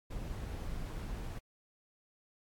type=noise; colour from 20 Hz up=brown; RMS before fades=-40 dBFS; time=0.1-1.39 s; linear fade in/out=10 ms; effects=AAC 64 kbps

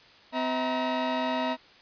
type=tone cluster; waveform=40% pulse; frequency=255.4 / 643 / 943 Hz; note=C4 / E5 / A#5; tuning=-42 / -43 / +20 cents; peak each=-30 dBFS; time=0.32-1.57 s; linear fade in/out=50 ms; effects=white hiss -54 dBFS RMS until 1.81 s + resampled to 11025 Hz

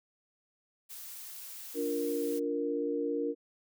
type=noise; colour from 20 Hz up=blue; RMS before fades=-45 dBFS; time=0.89-2.4 s; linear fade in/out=20 ms
type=chord; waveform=sine; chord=Bb major; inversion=first; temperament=just; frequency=291.4 / 349.6 / 466.2 Hz; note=D4 / F4 / Bb4; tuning=-13 / +2 / 0 cents; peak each=-34 / -38 / -32 dBFS; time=1.74-3.35 s; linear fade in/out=50 ms
effects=none

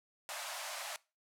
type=high-pass noise; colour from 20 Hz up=pink; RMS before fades=-42 dBFS; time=0.29-0.96 s; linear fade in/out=0 ms; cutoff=570 Hz; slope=96 dB/octave; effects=noise-tail reverb RT60 0.3 s tail -22 dB re dry + low-pass 12000 Hz 12 dB/octave

